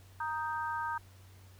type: chord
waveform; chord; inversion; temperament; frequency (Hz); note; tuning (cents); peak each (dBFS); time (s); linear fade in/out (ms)
sine; Eb major; second; equal; 932.3 / 1244.5 / 1568; Bb5 / Eb6 / G6; 0 / 0 / 0; -35 / -39 / -39; 0.2-0.98; 5
effects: added 94 Hz sine -54 dBFS peak until 1.59 s + pink hiss -62 dBFS RMS until 1.59 s